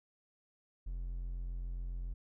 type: tone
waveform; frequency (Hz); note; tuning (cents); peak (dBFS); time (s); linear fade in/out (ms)
triangle; 43.65; F1; 0; -35; 0.86-2.14; 10
effects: none